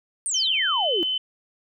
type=exponential sweep; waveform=sine; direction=down; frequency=9260 to 313.2 Hz; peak=-23 dBFS; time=0.26-1.03 s; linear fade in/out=0 ms
type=tone with pitch glide; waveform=sine; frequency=3082 to 3043 Hz; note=G7 to F#7; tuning=-30 to +48 cents; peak=-22 dBFS; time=0.34-1.18 s; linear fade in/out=5 ms; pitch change=-22 cents; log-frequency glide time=0.65-0.77 s
effects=none